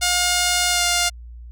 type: tone with pitch glide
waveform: 5% pulse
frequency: 713 to 704 Hz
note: F5 to F5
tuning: +36 to +14 cents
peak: -5 dBFS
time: 0.01-1.1 s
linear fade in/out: 20 ms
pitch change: -22 cents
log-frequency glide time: 0.7-0.83 s
effects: added 59 Hz sine -35 dBFS peak until 1.51 s